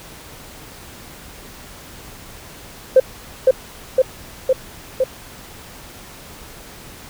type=tone with echo; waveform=sine; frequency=520 Hz; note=C5; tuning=11 cents flat; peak=-4 dBFS; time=2.96-3 s; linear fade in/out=5 ms; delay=510 ms; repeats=4; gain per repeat=-2 dB; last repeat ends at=5.04 s; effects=tanh soft clip ceiling -1 dBFS + pink hiss -39 dBFS RMS until 7.09 s